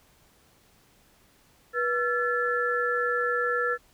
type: tone cluster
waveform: sine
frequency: 486.5 / 1352 / 1730 Hz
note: B4 / E6 / A6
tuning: -26 / +43 / -30 cents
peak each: -28 dBFS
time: 1.73-3.78 s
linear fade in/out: 50 ms
effects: pink hiss -61 dBFS RMS until 3.93 s